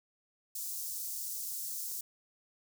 white high-pass noise, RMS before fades -39 dBFS, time 0.55-2.01 s, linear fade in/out 5 ms, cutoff 5500 Hz, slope 24 dB/octave, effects none

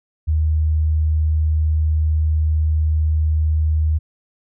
sine tone, 77.78 Hz, D#2, in tune, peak -14 dBFS, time 0.27-3.99 s, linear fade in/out 20 ms, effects none

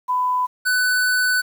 sine / square tone pair in turn, 1000 / 1497 Hz, B5 / F#6, +21 / +20 cents, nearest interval perfect fifth, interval 699 cents, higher second, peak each -17 dBFS, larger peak neither, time 0.08-0.47 / 0.65-1.42 s, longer second, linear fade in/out 20 ms, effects 8-bit

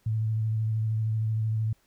sine tone with vibrato, 110 Hz, A2, in tune, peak -24 dBFS, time 0.06-1.73 s, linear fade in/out 5 ms, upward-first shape square, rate 13 Hz, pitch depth 16 cents each way, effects pink hiss -67 dBFS RMS until 1.86 s

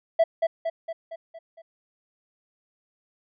triangle tone with echo, 659.3 Hz, E5, in tune, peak -12 dBFS, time 0.19-0.24 s, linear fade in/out 10 ms, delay 230 ms, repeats 6, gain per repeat -5 dB, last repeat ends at 1.62 s, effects tanh soft clip ceiling -10 dBFS + resampled to 11025 Hz

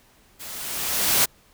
white noise with level ramp, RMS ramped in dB -38 to -17 dBFS, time 0.39-1.26 s, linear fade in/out 20 ms, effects pink hiss -57 dBFS RMS until 1.53 s

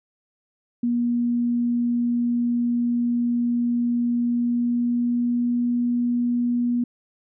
sine tone with pitch glide, 239.3 to 241.4 Hz, A#3 to B3, +46 to -39 cents, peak -19 dBFS, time 0.83-6.84 s, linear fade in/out 5 ms, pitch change +15 cents, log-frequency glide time 4.24-5.63 s, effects none

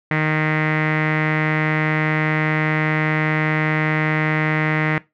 sawtooth tone with low-pass filter, 155 Hz, D#3, 6 cents flat, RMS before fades -19 dBFS, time 0.11-4.98 s, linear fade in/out 2 ms, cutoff 2000 Hz, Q 5.8, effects noise-tail reverb RT60 0.2 s tail -19 dB re dry

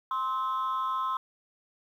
sine tone pair together, 1047.8 / 1291 Hz, C6 / E6, +2 / -37 cents, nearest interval major third, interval 361 cents, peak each -27 / -30 dBFS, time 0.11-1.17 s, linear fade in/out 2 ms, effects tanh soft clip ceiling -24 dBFS + 10-bit

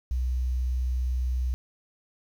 sine tone with quantisation, 62.7 Hz, B1, 27 cents sharp, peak -24 dBFS, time 0.11-1.54 s, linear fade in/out 0 ms, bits 9, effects none

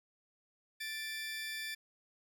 25% pulse tone pair together, 1759.8 / 2349 Hz, A6 / D7, 0 / 0 cents, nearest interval perfect fourth, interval 500 cents, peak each -37 / -39 dBFS, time 0.8-1.75 s, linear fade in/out 10 ms, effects none

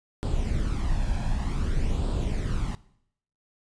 brown noise with flanger, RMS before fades -26 dBFS, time 0.23-2.75 s, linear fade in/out 0 ms, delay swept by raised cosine 0.24 to 1.24 ms, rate 0.54 Hz, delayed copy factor +0.6, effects noise-tail reverb RT60 0.7 s tail -19 dB re dry + resampled to 22050 Hz

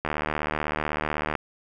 click train, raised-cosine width 0.5 ms, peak -11 dBFS, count 100, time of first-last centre 0.05-1.353 s, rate 76 Hz, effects none

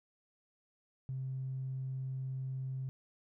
triangle tone with tanh clipping, 131.7 Hz, C3, 12 cents sharp, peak -36 dBFS, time 1.09-2.89 s, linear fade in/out 0 ms, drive 4 dB, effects none

